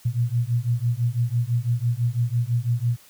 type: beating tone pair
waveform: sine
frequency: 116.54 / 122.54 Hz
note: A#2 / B2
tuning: 0 / -13 cents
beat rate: 6 Hz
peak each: -23 dBFS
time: 0.05-2.97 s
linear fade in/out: 10 ms
effects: white hiss -52 dBFS RMS until 3.09 s